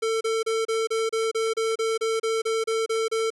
square tone bursts, 447.7 Hz, A4, 30 cents sharp, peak -23 dBFS, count 15, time 0.02-3.304 s, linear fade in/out 10 ms, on 190 ms, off 31 ms, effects resampled to 24000 Hz + 10-bit

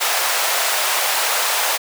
pink high-pass noise, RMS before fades -19 dBFS, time 0-1.78 s, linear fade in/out 20 ms, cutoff 620 Hz, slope 24 dB/octave, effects none

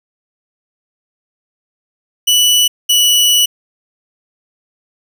sawtooth tone pair in turn, 2960 / 2948 Hz, F#7 / F#7, 0 / -7 cents, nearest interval unison, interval 7 cents, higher first, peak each -5 dBFS, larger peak neither, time 2.27-2.68 / 2.89-3.46 s, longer second, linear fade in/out 10 ms, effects none

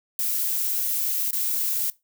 violet noise with dropouts, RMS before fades -25 dBFS, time 0.19-1.9 s, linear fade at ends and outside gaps 1 ms, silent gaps 1.308-1.33 s, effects noise-tail reverb RT60 0.2 s tail -19 dB re dry

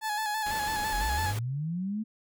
30% pulse tone with vibrato, 855 Hz, A5, 50 cents flat, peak -26 dBFS, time 0.01-1.34 s, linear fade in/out 50 ms, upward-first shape square, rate 6 Hz, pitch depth 34 cents each way
pink noise, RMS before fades -39 dBFS, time 0.46-1.39 s, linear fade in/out 2 ms
sine linear sweep, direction up, 33.24 to 223 Hz, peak -29 dBFS, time 0.92-2.04 s, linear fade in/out 20 ms
effects none

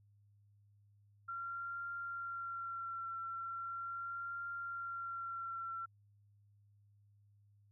sine tone with vibrato, 1371 Hz, F6, 32 cents flat, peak -40 dBFS, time 1.28-5.86 s, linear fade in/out 10 ms, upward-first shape triangle, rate 0.39 Hz, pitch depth 23 cents each way, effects added 102 Hz sine -65 dBFS peak until 7.71 s

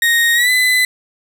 35% pulse tone with pitch glide, 1864.7 to 2010 Hz, A#6 to B6, 0 to +30 cents, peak -9 dBFS, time 0.02-0.85 s, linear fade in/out 2 ms, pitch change +130 cents, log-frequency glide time 0.34-0.5 s, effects none

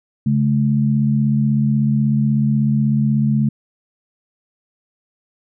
sine tone pair together, 138.59 / 214.9 Hz, C#3 / A3, 0 / -41 cents, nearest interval minor sixth, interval 759 cents, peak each -16 dBFS, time 0.26-3.49 s, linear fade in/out 5 ms, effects none

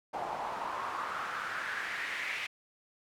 pink noise with band-pass filter sweep, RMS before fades -37 dBFS, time 0.13-2.47 s, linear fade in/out 10 ms, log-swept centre 770 to 2300 Hz, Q 3.5, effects none

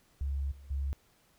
sine tone with level steps, 69.2 Hz, C#2, 2 cents flat, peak -30 / -48 / -30 dBFS, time 0.21-0.93 s, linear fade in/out 0 ms, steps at 0.51 / 0.7 s, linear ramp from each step 10 ms, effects pink hiss -67 dBFS RMS until 1.38 s

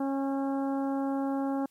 harmonic tone with a mistuned harmonic, 273.5 Hz, C#4, 23 cents flat, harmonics 1 / 2 / 3 / 4 / 5 / 6, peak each -28 / -36 / -36 / -44 / -47 / -53 dBFS, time 0-1.66 s, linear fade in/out 5 ms, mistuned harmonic 6, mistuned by -22 cents, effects white hiss -68 dBFS RMS until 1.7 s + MP3 64 kbps

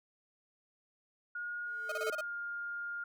sine tone with pitch glide, 1434 to 1410.2 Hz, F6 to F6, +45 to +16 cents, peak -37 dBFS, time 1.35-3.04 s, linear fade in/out 5 ms, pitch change -29 cents, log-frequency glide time 1.75-2.34 s
square tone with exponential growth, 440 Hz, A4, in tune, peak -32 dBFS, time 1.66-2.1 s, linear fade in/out 2 ms, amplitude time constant 94 ms
35% pulse tone bursts, 622.3 Hz, D#5, in tune, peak -34 dBFS, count 6, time 1.89-2.21 s, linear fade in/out 5 ms, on 30 ms, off 28 ms
effects none

